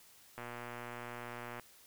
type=click train; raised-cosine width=0.5 ms; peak=-29 dBFS; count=147; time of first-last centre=0.38-1.597 s; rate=120 Hz; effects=white hiss -61 dBFS RMS until 1.86 s